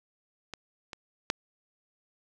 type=clicks; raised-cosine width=0.2 ms; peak=-21 / -22 / -8 dBFS; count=3; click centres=0.537 / 0.932 / 1.301 s; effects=none